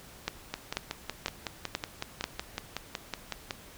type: two click trains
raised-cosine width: 0.2 ms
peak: -15 / -12 dBFS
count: 17 / 5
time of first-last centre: 0.54-3.508 / 0.28-2.241 s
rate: 5.39 / 2.04 Hz
effects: pink hiss -51 dBFS RMS until 3.77 s